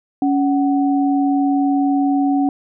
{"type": "tone pair together", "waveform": "sine", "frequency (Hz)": [279.9, 746], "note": ["C#4", "F#5"], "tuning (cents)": [17, 14], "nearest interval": "octave + perfect fourth", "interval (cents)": 1697, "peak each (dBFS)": [-14, -21], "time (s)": [0.22, 2.49], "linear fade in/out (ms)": 2, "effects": []}